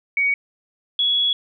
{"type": "tone pair in turn", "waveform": "sine", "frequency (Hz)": [2246, 3365], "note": ["C#7", "G#7"], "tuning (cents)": [22, 22], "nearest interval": "perfect fifth", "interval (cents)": 700, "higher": "second", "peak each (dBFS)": -16, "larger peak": "neither", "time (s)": [[0.17, 0.34], [0.99, 1.33]], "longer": "second", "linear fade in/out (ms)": 2, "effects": []}